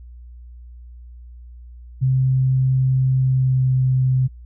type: tone with pitch glide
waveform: sine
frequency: 130.81 to 129.61 Hz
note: C3 to C3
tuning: 0 to -16 cents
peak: -14 dBFS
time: 2.01-4.28 s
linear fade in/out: 20 ms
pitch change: -16 cents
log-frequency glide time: 3.2-3.62 s
effects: added 60 Hz sine -37 dBFS peak until 4.45 s